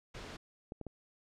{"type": "noise", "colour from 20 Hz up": "pink", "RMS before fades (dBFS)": -46, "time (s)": [0.14, 0.37], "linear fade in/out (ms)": 10}
{"type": "clicks", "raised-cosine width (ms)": 2, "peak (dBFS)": -29, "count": 3, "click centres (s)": [0.721, 0.813, 0.867]}
{"effects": ["low-pass 5000 Hz 12 dB/octave"]}